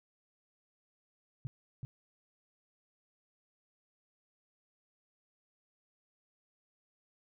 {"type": "tone with echo", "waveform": "sine", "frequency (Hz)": 129.3, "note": "C3", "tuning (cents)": -20, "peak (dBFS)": -35, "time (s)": [1.45, 1.47], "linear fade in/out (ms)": 0, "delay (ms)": 380, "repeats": 1, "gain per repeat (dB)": -2, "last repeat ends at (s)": 1.85, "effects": []}